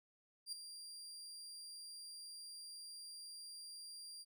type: tone with ADSR envelope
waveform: 30% pulse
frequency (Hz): 4766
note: D8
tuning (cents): +25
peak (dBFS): -37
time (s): 0.46-4.25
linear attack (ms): 66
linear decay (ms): 4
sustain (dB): -10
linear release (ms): 37
effects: none